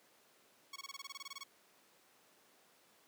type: tone bursts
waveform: 10% pulse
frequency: 1108.7 Hz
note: C#6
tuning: in tune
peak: -36 dBFS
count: 14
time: 0.73-1.436 s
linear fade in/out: 5 ms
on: 30 ms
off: 22 ms
effects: pink hiss -67 dBFS RMS until 3.07 s + high-pass 300 Hz 12 dB/octave